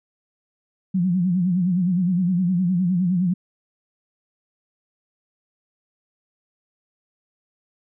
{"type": "tone with vibrato", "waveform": "sine", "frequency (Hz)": 180.2, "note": "F#3", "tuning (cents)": -45, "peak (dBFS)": -17, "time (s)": [0.94, 3.34], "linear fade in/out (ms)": 10, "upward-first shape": "sine", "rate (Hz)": 9.7, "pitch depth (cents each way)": 99, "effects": []}